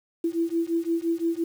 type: beating tone pair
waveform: sine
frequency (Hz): 331 / 336.8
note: E4 / E4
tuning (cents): +7 / +37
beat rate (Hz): 5.8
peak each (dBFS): -26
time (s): 0.24-1.44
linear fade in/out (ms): 5
effects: 8-bit